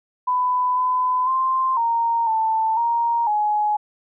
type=tone with pitch steps; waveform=sine; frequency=999 / 1008 / 1046 / 927 / 886 / 935 / 841 Hz; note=B5 / B5 / C6 / A#5 / A5 / A#5 / G#5; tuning=+20 / +35 / -1 / -10 / +12 / +5 / +22 cents; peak=-17 dBFS; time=0.27-3.77 s; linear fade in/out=10 ms; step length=500 ms; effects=none